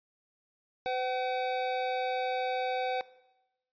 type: tone pair together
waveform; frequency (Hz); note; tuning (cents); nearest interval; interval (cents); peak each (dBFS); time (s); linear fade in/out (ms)
square; 509 / 758.7; C5 / F#5; -48 / +43; perfect fifth; 691; -34 / -33; 0.86-3.01; 0
effects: noise-tail reverb RT60 0.9 s tail -18 dB re dry + resampled to 11025 Hz